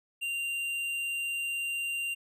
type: tone with tanh clipping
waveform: sine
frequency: 2778 Hz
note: F7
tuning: 10 cents flat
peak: -32 dBFS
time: 0.21-2.15 s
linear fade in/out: 20 ms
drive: 10 dB
effects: none